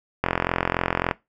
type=click train; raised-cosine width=0.5 ms; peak=-5 dBFS; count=39; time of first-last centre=0.24-1.112 s; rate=43.6 Hz; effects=noise-tail reverb RT60 0.2 s tail -19 dB re dry